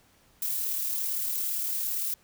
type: noise with amplitude modulation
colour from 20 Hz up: violet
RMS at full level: -29 dBFS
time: 0.42-2.14 s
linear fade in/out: 2 ms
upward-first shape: sine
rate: 37.6 Hz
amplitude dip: 25%
effects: pink hiss -62 dBFS RMS until 2.23 s